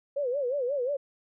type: tone with vibrato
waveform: sine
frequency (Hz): 530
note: C5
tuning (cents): +22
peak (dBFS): -26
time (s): 0.16-0.97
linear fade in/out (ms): 10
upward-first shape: sine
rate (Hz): 5.6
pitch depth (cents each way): 170
effects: none